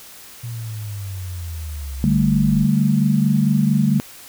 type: linear sweep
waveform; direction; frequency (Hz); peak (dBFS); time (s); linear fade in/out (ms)
sine; down; 119.6 to 43.53; -26; 0.43-2.65; 10
type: chord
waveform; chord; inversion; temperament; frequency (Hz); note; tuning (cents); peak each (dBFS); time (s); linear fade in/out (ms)
sine; D suspended fourth; none; just; 146.83 / 195.78 / 220.2; D3 / G3 / A3; 0 / -2 / +2; -18 / -18 / -18; 2.04-4; 0
effects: white hiss -41 dBFS RMS until 4.28 s